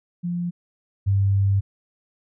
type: tone pair in turn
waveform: sine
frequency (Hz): 174.61 / 98.62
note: F3 / G2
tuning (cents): 0 / +11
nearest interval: minor seventh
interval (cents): 989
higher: first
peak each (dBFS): -23 / -16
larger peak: second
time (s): 0.23-0.51 / 1.06-1.61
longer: second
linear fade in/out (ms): 20
effects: none